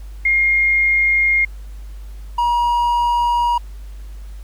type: tone pair in turn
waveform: sine / triangle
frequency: 2131 / 955.3 Hz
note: C7 / A#5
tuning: +31 / +42 cents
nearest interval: octave + major second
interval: 1389 cents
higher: first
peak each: -12 / -12 dBFS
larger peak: neither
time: 0.25-1.45 / 2.38-3.58 s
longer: neither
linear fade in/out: 5 ms
effects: added 50 Hz sine -30 dBFS peak until 4.43 s + pink hiss -51 dBFS RMS until 4.43 s